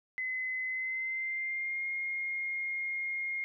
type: tone with pitch glide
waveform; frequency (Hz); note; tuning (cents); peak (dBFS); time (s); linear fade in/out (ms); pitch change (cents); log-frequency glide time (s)
sine; 2034 to 2136; C7 to C7; -50 to +35; -32; 0.18-3.44; 0; +85; 0.66-1.87
effects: none